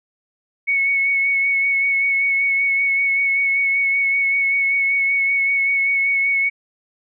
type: tone with vibrato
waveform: sine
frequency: 2212 Hz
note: C#7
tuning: 4 cents flat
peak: -15 dBFS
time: 0.67-6.5 s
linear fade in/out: 20 ms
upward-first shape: sine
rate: 5.2 Hz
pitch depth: 19 cents each way
effects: none